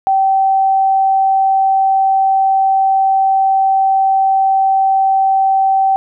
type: tone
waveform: sine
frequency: 773 Hz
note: G5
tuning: 24 cents flat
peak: -9 dBFS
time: 0.07-5.96 s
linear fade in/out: 0 ms
effects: none